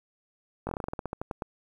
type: slowing click train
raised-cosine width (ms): 1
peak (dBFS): -18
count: 15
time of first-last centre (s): 0.67-1.422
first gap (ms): 20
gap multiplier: 1.14
effects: 9-bit